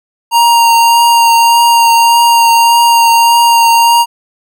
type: tone with vibrato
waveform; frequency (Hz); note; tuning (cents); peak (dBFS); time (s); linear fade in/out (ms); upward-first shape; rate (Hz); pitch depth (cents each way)
square; 932.3; A#5; 0; -5; 0.31-4.06; 50; triangle; 1.7; 16
effects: none